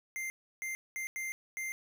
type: tone bursts at uneven times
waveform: square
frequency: 2093 Hz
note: C7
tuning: in tune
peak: -36 dBFS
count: 5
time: 0.16-0.3 / 0.62-0.75 / 0.96-1.07 / 1.16-1.32 / 1.57-1.72 s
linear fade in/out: 0 ms
effects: none